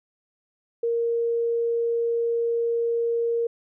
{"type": "tone", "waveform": "sine", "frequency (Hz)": 466.2, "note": "A#4", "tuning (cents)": 0, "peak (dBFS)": -21, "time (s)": [0.83, 3.47], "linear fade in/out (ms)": 5, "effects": []}